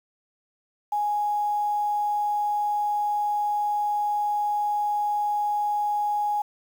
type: tone with quantisation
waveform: sine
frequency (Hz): 831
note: G#5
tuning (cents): +1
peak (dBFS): -22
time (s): 0.92-6.42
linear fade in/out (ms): 5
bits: 8
effects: none